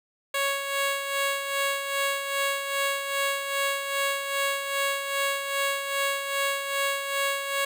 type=tone with tremolo; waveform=10% pulse; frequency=554.4 Hz; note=C#5; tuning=in tune; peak=-15 dBFS; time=0.34-7.65 s; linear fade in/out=5 ms; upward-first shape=sine; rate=2.5 Hz; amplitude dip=55%; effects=none